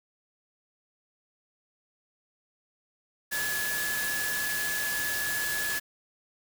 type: tone in noise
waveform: sine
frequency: 1703 Hz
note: G#6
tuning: 43 cents sharp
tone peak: -30 dBFS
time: 3.31-5.8 s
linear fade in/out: 20 ms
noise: white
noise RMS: -33 dBFS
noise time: 3.31-5.8 s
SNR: 0 dB
effects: none